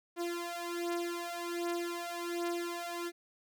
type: beating tone pair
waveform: sawtooth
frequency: 344.2 / 345.5 Hz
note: F4 / F4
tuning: -25 / -19 cents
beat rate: 1.3 Hz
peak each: -34 / -34 dBFS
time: 0.16-3.12 s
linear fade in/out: 50 ms
effects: none